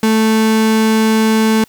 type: tone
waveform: 35% pulse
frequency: 220 Hz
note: A3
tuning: in tune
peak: -8 dBFS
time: 0.03-1.64 s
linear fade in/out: 2 ms
effects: white hiss -50 dBFS RMS until 1.68 s